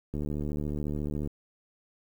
click train, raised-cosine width 3 ms, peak -21 dBFS, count 85, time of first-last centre 0.14-1.274 s, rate 74.1 Hz, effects 9-bit

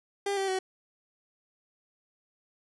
30% pulse tone with pitch steps, 400 / 388.2 / 376.7 Hz, G4 / G4 / F#4, +35 / -17 / +31 cents, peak -25 dBFS, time 0.26-0.59 s, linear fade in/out 5 ms, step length 110 ms, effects resampled to 24000 Hz + 10-bit

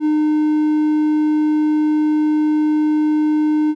triangle tone, 304.7 Hz, D#4, 36 cents flat, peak -11 dBFS, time 0-3.75 s, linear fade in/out 50 ms, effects none

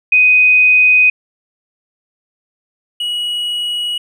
sine / triangle tone pair in turn, 2500 / 2913 Hz, D#7 / F#7, +8 / -28 cents, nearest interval minor third, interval 264 cents, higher second, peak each -6 / -15 dBFS, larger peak first, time 0.12-1.1 / 3-3.98 s, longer neither, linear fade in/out 5 ms, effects none

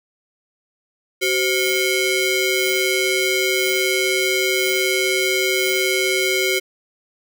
sawtooth ring-modulated tone, 901 Hz, A5, 41 cents sharp, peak -10 dBFS, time 1.21-6.6 s, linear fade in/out 20 ms, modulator 1280 Hz, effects none

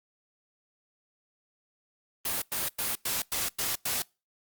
white noise bursts, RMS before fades -30 dBFS, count 7, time 2.25-4.022 s, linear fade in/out 5 ms, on 170 ms, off 97 ms, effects noise-tail reverb RT60 0.3 s tail -26 dB re dry + Opus 32 kbps

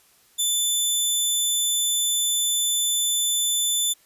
15% pulse tone, 3520 Hz, A7, in tune, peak -13 dBFS, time 0.38-3.94 s, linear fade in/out 20 ms, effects white hiss -58 dBFS RMS until 4.05 s + resampled to 32000 Hz

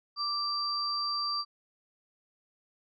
sine tone pair together, 1174.7 / 4699 Hz, D6 / D8, 0 / 0 cents, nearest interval 2 octaves, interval 2400 cents, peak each -33 / -31 dBFS, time 0.16-1.45 s, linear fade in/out 50 ms, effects none

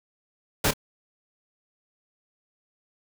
pink noise with echo, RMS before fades -22 dBFS, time 0.64-0.71 s, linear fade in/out 5 ms, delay 27 ms, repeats 1, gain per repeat -14 dB, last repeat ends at 0.737 s, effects none

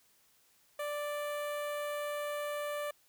sawtooth tone with notch filter, 587.3 Hz, D5, in tune, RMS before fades -37 dBFS, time 0.79-2.91 s, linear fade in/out 5 ms, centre 5200 Hz, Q 0.87, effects white hiss -68 dBFS RMS until 3.08 s

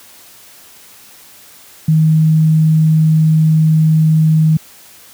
sine tone, 157.6 Hz, D#3, 23 cents sharp, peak -7 dBFS, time 1.88-4.57 s, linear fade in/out 5 ms, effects white hiss -41 dBFS RMS until 5.13 s + high-pass 60 Hz 12 dB/octave

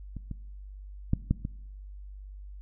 clicks, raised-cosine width 5 ms, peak -26 / -24 / -11 / -11 / -20 dBFS, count 5, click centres 0.167 / 0.313 / 1.134 / 1.31 / 1.451 s, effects noise-tail reverb RT60 0.8 s tail -20 dB re dry + added 49 Hz sine -41 dBFS peak until 2.61 s

